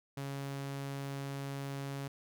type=tone; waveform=sawtooth; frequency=138.59 Hz; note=C#3; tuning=in tune; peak=-34 dBFS; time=0.17-2.08 s; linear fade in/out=5 ms; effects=none